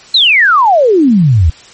sine exponential sweep, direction down, 4219 to 73.4 Hz, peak -4 dBFS, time 0.14-1.5 s, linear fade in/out 5 ms, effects white hiss -37 dBFS RMS until 1.73 s + MP3 32 kbps

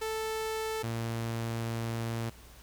sawtooth tone pair in turn, 440 / 115.07 Hz, A4 / A#2, 0 / -22 cents, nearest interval octave + major seventh, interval 2322 cents, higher first, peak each -28 dBFS, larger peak neither, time 0.01-0.83 / 0.83-2.3 s, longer second, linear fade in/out 10 ms, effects added 60 Hz sine -53 dBFS peak until 2.62 s + pink hiss -55 dBFS RMS until 2.62 s

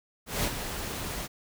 pink noise with ADSR envelope, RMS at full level -27 dBFS, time 0.26-1.28 s, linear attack 170 ms, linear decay 76 ms, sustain -8 dB, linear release 33 ms, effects none

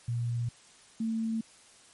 sine tone pair in turn, 118.8 / 224.3 Hz, A#2 / A3, +33 / +34 cents, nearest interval major seventh, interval 1101 cents, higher second, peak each -28 dBFS, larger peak neither, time 0.08-0.49 / 1-1.41 s, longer neither, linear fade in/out 5 ms, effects white hiss -57 dBFS RMS until 1.93 s + MP3 48 kbps

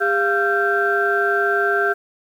sine tone cluster, 403.1 / 692 / 1366 / 1564 Hz, G4 / F5 / F6 / G6, +48 / -16 / -39 / -4 cents, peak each -20 / -23 / -23 / -19 dBFS, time 0-1.94 s, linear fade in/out 20 ms, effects tanh soft clip ceiling -6 dBFS + 8-bit

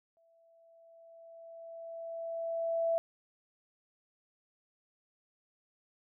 sine tone with exponential growth, 664 Hz, E5, 12 cents sharp, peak -26 dBFS, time 0.17-2.98 s, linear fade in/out 0 ms, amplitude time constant 610 ms, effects none

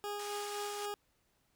20% pulse tone with tremolo, 411.4 Hz, G#4, 16 cents flat, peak -32 dBFS, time 0.04-0.94 s, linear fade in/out 0 ms, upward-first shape sine, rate 3.9 Hz, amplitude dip 30%
white band-pass noise, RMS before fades -48 dBFS, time 0.19-0.86 s, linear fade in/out 5 ms, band 880 to 9300 Hz, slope 24 dB/octave
effects pink hiss -75 dBFS RMS until 1.55 s

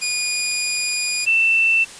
15% pulse / sine tone pair in turn, 2450 / 2673 Hz, D#7 / E7, -27 / +23 cents, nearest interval major second, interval 150 cents, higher second, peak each -13 dBFS, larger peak neither, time 0.01-1.26 / 1.26-1.85 s, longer first, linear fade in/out 20 ms, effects white hiss -38 dBFS RMS until 1.99 s + resampled to 22050 Hz

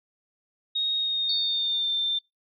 sine tone with pitch glide, 3743 to 3578 Hz, A#7 to A7, +6 to +28 cents, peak -23 dBFS, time 0.75-2.19 s, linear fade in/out 10 ms, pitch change -78 cents, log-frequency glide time 0.96-1.9 s
sine tone with exponential decay, 4435 Hz, C#8, in tune, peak -25 dBFS, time 1.29-2.21 s, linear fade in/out 5 ms, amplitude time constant 200 ms
effects noise-tail reverb RT60 0.2 s tail -25 dB re dry + MP3 64 kbps

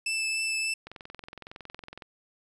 sawtooth tone with vibrato, 2637 Hz, E7, in tune, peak -24 dBFS, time 0.06-0.74 s, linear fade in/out 5 ms, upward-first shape triangle, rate 3.4 Hz, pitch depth 10 cents each way
click train, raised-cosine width 0.3 ms, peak -26 dBFS, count 26, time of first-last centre 0.87-2.022 s, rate 21.7 Hz
effects resampled to 24000 Hz

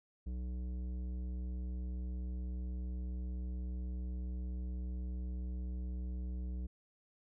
triangle tone with tanh clipping, 61.74 Hz, B1, in tune, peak -39 dBFS, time 0.26-6.67 s, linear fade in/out 10 ms, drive 16 dB, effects none

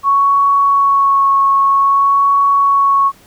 sine tone with vibrato, 1108.7 Hz, C#6, in tune, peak -8 dBFS, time 0.03-3.12 s, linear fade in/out 50 ms, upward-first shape sine, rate 0.52 Hz, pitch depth 14 cents each way, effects pink hiss -46 dBFS RMS until 3.26 s

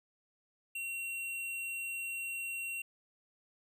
sine tone with hard clipping, 2739 Hz, F7, 34 cents flat, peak -38 dBFS, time 0.75-2.82 s, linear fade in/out 5 ms, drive 13 dB, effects none

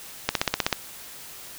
click train, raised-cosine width 0.2 ms, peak -3 dBFS, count 8, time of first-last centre 0.29-0.728 s, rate 16 Hz, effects white hiss -42 dBFS RMS until 1.58 s

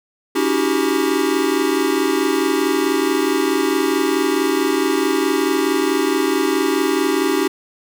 square tone cluster, 281.7 / 321 / 373.1 / 397.7 Hz, C#4 / E4 / F#4 / G4, +28 / -46 / +14 / +25 cents, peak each -22 dBFS, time 0.35-7.48 s, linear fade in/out 10 ms, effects none

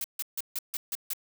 blue noise bursts, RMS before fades -32 dBFS, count 7, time 0.01-1.134 s, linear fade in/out 2 ms, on 32 ms, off 150 ms, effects none

